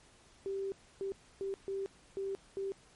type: tone bursts at uneven times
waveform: sine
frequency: 390.6 Hz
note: G4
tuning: 6 cents flat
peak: -34 dBFS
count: 6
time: 0.46-0.72 / 1.01-1.12 / 1.41-1.54 / 1.68-1.86 / 2.17-2.35 / 2.57-2.72 s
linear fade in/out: 0 ms
effects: pink hiss -62 dBFS RMS until 2.95 s + MP3 48 kbps